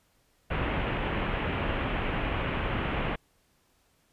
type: low-pass noise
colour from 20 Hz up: pink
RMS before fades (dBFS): -30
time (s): 0.5-3.16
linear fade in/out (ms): 10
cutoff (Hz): 3000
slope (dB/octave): 48
effects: pink hiss -68 dBFS RMS until 4.12 s + resampled to 32000 Hz